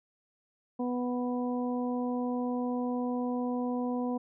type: harmonic tone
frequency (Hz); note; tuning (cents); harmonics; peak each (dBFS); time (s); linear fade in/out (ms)
246.9; B3; 0; 1 / 2 / 3 / 4; -30 / -36 / -40 / -42; 0.79-4.18; 10
effects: none